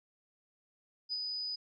sine tone with ADSR envelope, 4978 Hz, D#8, in tune, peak -32 dBFS, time 1.09-1.56 s, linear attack 36 ms, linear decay 40 ms, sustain -3 dB, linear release 12 ms, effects none

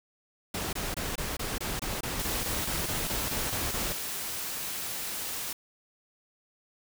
pink noise bursts, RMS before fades -33 dBFS, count 16, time 0.54-3.925 s, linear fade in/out 5 ms, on 190 ms, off 23 ms
white noise, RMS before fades -35 dBFS, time 2.19-5.53 s, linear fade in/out 5 ms
effects none

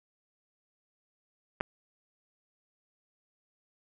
clicks, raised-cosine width 0.5 ms, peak -24 / -13 dBFS, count 2, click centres 1.604 / 1.609 s, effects none

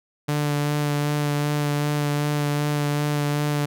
sawtooth tone with vibrato, 146.83 Hz, D3, in tune, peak -17 dBFS, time 0.28-3.66 s, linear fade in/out 10 ms, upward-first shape sine, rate 2.6 Hz, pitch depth 15 cents each way, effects none

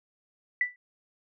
sine tone with exponential decay, 1975.5 Hz, B6, in tune, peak -19 dBFS, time 0.61-0.76 s, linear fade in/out 2 ms, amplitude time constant 31 ms, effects none

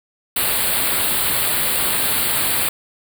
white band-stop noise, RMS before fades -19 dBFS, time 0.36-2.69 s, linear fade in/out 5 ms, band 4600 to 7900 Hz, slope 96 dB/octave, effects none

